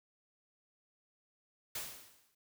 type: noise with exponential decay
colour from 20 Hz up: white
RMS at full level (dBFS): -38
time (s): 1.75-2.35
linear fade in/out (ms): 5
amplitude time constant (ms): 130
effects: none